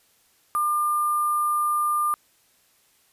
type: tone with sample-and-hold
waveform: sine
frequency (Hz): 1200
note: D6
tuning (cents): +37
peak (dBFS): -20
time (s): 0.55-2.14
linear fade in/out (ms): 0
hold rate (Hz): 11025
effects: white hiss -62 dBFS RMS until 3.12 s + resampled to 32000 Hz